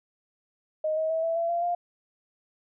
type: tone with pitch steps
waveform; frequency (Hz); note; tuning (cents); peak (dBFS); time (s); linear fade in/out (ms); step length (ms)
sine; 622.3 / 634.6 / 647.2 / 660.1 / 673.2 / 686.5 / 700.1; D#5 / D#5 / E5 / E5 / E5 / F5 / F5; 0 / +34 / -32 / +2 / +36 / -30 / +4; -24; 0.84-1.75; 5; 130
effects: none